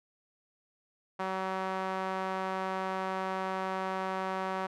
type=tone with band-pass filter; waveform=sawtooth; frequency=189.1 Hz; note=F#3; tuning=38 cents sharp; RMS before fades=-34 dBFS; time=1.19-4.67 s; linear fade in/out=10 ms; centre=990 Hz; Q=1.3; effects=none